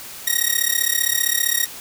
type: tone with amplitude modulation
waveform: 5% pulse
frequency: 1881 Hz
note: A#6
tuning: 15 cents sharp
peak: -3 dBFS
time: 0.27-1.66 s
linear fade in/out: 5 ms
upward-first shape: sine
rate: 35.3 Hz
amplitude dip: 90%
effects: white hiss -36 dBFS RMS until 1.8 s